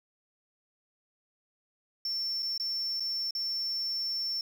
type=tone with dropouts; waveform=sine; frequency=5410 Hz; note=E8; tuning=44 cents sharp; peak=-28 dBFS; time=2.05-4.41 s; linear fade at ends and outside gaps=2 ms; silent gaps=2.424-2.428 / 2.578-2.598 / 2.998-3.004 / 3.308-3.35 s; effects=tanh soft clip ceiling -28 dBFS + 9-bit